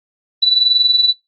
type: tone with amplitude modulation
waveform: sine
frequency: 3961 Hz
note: B7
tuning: 4 cents sharp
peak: -7 dBFS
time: 0.42-1.13 s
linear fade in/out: 10 ms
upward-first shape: sine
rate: 21.1 Hz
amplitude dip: 65%
effects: noise-tail reverb RT60 0.2 s tail -20 dB re dry + Opus 48 kbps